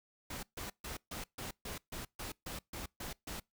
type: noise bursts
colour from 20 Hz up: pink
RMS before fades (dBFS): -43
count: 12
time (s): 0.3-3.4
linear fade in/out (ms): 5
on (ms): 130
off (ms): 140
effects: noise-tail reverb RT60 0.2 s tail -25 dB re dry